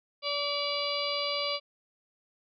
harmonic tone with a mistuned harmonic, 575 Hz, D5, 37 cents flat, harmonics 1 / 2 / 4 / 5 / 6 / 7 / 8, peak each -34 / -37 / -37 / -37 / -39 / -38 / -35 dBFS, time 0.22-1.6 s, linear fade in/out 50 ms, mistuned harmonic 8, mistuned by +55 cents, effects none

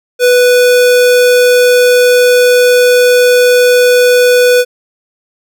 square tone, 493.9 Hz, B4, in tune, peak -5 dBFS, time 0.19-4.65 s, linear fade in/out 50 ms, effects none

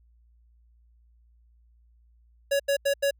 square tone bursts, 560 Hz, C#5, 18 cents sharp, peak -22 dBFS, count 4, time 2.51-3.11 s, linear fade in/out 10 ms, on 87 ms, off 84 ms, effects added 58 Hz sine -57 dBFS peak until 3.19 s

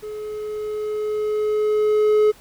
triangle tone with level ramp, 425.2 Hz, G#4, 41 cents sharp, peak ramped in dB -27 to -10 dBFS, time 0.02-2.32 s, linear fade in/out 20 ms, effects pink hiss -49 dBFS RMS until 2.4 s

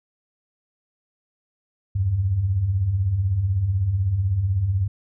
sine beating tone pair, 81.7 / 97.7 Hz, E2 / G2, -15 / -5 cents, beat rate 16 Hz, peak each -28 / -19 dBFS, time 1.95-4.88 s, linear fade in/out 10 ms, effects none

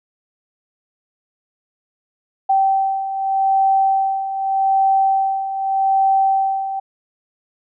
sine beating tone pair, 775 / 775.83 Hz, G5 / G5, -20 / -18 cents, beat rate 0.83 Hz, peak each -21 / -15 dBFS, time 2.49-6.8 s, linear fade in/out 10 ms, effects none

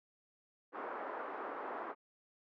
white band-pass noise, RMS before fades -43 dBFS, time 0.72-1.95 s, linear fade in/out 50 ms, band 310 to 1300 Hz, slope 24 dB/octave, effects none

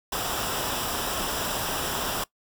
pink noise with comb filter, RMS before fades -29 dBFS, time 0.12-2.24 s, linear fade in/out 5 ms, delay 0.46 ms, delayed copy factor -0.6, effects noise-tail reverb RT60 0.1 s tail -20 dB re dry

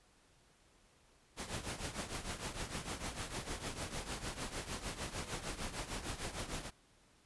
pink noise with tremolo, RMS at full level -39 dBFS, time 1.36-6.71 s, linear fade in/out 50 ms, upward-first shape triangle, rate 6.6 Hz, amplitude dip 80%, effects pink hiss -68 dBFS RMS until 7.25 s + resampled to 24000 Hz

